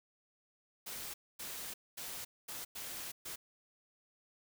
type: noise bursts at uneven times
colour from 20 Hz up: white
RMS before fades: -44 dBFS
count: 6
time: 0.86-1.14 / 1.39-1.74 / 1.97-2.25 / 2.48-2.65 / 2.75-3.12 / 3.25-3.36 s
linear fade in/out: 10 ms
effects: none